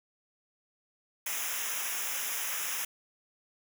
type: noise with comb filter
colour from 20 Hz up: white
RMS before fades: -34 dBFS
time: 1.26-2.85 s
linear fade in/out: 5 ms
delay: 0.23 ms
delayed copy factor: -1
effects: none